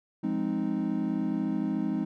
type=chord; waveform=triangle; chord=F minor seventh; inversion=none; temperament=equal; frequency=174.61 / 207.7 / 261.6 / 311.1 Hz; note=F3 / Ab3 / C4 / Eb4; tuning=0 / 0 / 0 / 0 cents; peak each=-33 / -29 / -30 / -30 dBFS; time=0.23-2.05 s; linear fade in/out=10 ms; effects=none